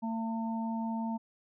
harmonic tone, 225.7 Hz, A3, 44 cents sharp, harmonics 1 / 3 / 4, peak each -32 / -44 / -39 dBFS, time 0.02-1.18 s, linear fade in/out 20 ms, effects none

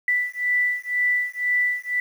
sine beating tone pair, 1975.5 / 1977.5 Hz, B6 / B6, 0 / +2 cents, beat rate 2 Hz, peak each -23 dBFS, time 0.08-2 s, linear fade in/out 2 ms, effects 8-bit

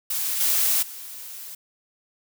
blue noise with level steps, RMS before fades -26 / -21 / -38 dBFS, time 0.1-1.55 s, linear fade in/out 5 ms, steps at 0.4 / 0.82 s, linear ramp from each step 10 ms, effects none

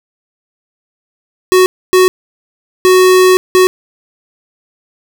square tone bursts at uneven times, 370 Hz, F#4, in tune, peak -5 dBFS, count 4, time 1.52-1.66 / 1.93-2.08 / 2.85-3.37 / 3.55-3.67 s, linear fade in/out 0 ms, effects none

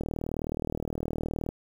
click train, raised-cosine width 2 ms, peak -18 dBFS, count 59, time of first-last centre 0.01-1.49 s, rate 39.2 Hz, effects 8-bit

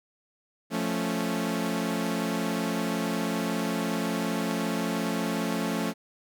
sawtooth chord, F augmented, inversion none, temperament equal, 174.61 / 220 / 277.2 Hz, F3 / A3 / C#4, 0 / 0 / 0 cents, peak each -28 / -26 / -28 dBFS, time 0.7-5.94 s, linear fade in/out 50 ms, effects none

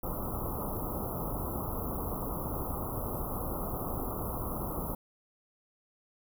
pink band-stop noise, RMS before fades -35 dBFS, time 0.03-4.95 s, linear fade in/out 5 ms, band 1300 to 11000 Hz, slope 96 dB/octave, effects none

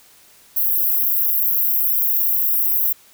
pink high-pass noise, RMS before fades -18 dBFS, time 0.56-2.93 s, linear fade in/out 10 ms, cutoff 12000 Hz, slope 96 dB/octave, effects white hiss -50 dBFS RMS until 3.13 s

